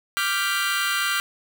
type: chord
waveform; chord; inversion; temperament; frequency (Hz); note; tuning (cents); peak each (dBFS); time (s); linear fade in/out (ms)
25% pulse; G dominant seventh; second; equal; 1174.7 / 1396.9 / 1568 / 1975.5; D6 / F6 / G6 / B6; 0 / 0 / 0 / 0; -25 / -22 / -23 / -26; 0.17-1.2; 0
effects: none